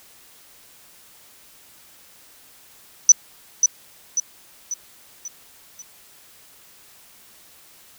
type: tone with echo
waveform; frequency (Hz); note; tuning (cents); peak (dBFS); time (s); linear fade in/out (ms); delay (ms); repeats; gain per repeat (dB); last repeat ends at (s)
sine; 5970; F#8; +15; -5; 3.09-3.12; 2; 540; 5; -6; 5.82
effects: white hiss -50 dBFS RMS until 7.98 s